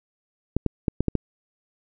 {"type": "clicks", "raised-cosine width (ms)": 3, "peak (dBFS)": -8, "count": 6, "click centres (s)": [0.566, 0.663, 0.882, 1.006, 1.083, 1.153], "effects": []}